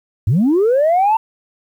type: linear sweep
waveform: sine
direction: up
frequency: 87.4 to 909 Hz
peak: -9 dBFS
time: 0.27-1.17 s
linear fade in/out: 5 ms
effects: tanh soft clip ceiling -8 dBFS + 8-bit